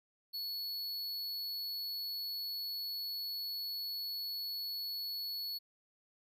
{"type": "tone", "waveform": "square", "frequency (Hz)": 4400, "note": "C#8", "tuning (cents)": -14, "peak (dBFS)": -38, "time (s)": [0.33, 5.59], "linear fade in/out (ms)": 20, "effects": []}